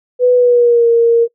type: tone with pitch glide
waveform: sine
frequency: 496 to 465.5 Hz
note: B4 to A#4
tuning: +7 to -2 cents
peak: -6 dBFS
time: 0.19-1.28 s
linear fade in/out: 50 ms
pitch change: -109 cents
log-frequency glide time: 0.34-0.88 s
effects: noise-tail reverb RT60 0.1 s tail -22 dB re dry